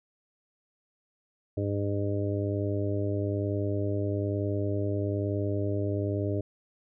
harmonic tone, 101.1 Hz, G#2, 46 cents flat, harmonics 1 / 2 / 3 / 4 / 5 / 6, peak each -29 / -41 / -33 / -34 / -40 / -36 dBFS, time 1.57-6.41 s, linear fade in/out 5 ms, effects none

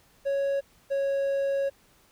triangle tone pair in turn, 554.4 / 551.7 Hz, C#5 / C#5, 0 / -8 cents, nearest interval unison, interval 8 cents, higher first, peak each -22 dBFS, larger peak neither, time 0.25-0.61 / 0.9-1.7 s, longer second, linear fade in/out 20 ms, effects pink hiss -61 dBFS RMS until 2.11 s

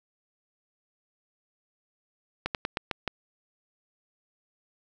slowing click train, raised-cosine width 0.3 ms, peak -12 dBFS, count 6, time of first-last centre 2.46-3.077 s, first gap 88 ms, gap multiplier 1.17, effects none

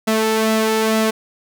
sawtooth tone with flanger, 220 Hz, A3, in tune, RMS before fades -17 dBFS, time 0.07-1.11 s, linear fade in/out 10 ms, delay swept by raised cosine 1.5 to 2.34 ms, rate 2.2 Hz, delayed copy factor +0.55, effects none

